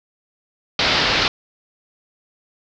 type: low-pass noise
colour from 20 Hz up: white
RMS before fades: -18 dBFS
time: 0.79-1.28 s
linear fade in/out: 2 ms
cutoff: 4900 Hz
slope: 48 dB/octave
effects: none